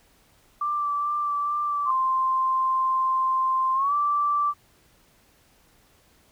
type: tone with vibrato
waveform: sine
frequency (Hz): 1172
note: D6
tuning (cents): -4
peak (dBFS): -23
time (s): 0.61-1.91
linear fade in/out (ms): 5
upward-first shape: sine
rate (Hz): 2.3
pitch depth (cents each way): 18
type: tone with pitch glide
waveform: sine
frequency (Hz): 1046.5 to 1167.9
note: C6 to D6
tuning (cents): 0 to -10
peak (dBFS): -20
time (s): 1.85-4.54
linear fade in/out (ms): 50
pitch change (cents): +190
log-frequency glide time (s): 3.74-3.94
effects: pink hiss -60 dBFS RMS until 6.31 s